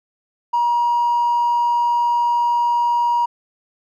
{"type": "tone with hard clipping", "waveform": "sine", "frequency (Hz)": 953, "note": "A#5", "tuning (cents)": 38, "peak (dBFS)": -15, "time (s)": [0.53, 3.26], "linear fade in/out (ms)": 10, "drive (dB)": 1, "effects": []}